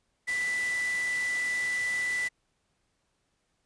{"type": "tone in noise", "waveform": "sine", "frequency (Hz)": 1981, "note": "B6", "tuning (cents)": 5, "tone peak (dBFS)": -27, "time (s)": [0.27, 2.29], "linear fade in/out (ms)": 20, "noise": "white", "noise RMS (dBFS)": -39, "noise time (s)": [0.27, 2.29], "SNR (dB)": 9, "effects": ["pink hiss -75 dBFS RMS until 3.65 s", "resampled to 22050 Hz"]}